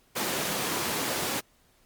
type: high-pass noise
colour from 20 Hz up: pink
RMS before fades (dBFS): -30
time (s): 0.15-1.41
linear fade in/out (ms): 20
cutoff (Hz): 210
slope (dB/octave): 12
effects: pink hiss -64 dBFS RMS until 1.85 s + Opus 48 kbps